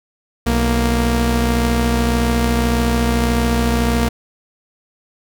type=tone pair together; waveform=sawtooth; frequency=61.74 / 233.1 Hz; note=B1 / A#3; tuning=0 / 0 cents; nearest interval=octave + major seventh; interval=2300 cents; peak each=-13 dBFS; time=0.46-4.09 s; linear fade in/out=10 ms; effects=none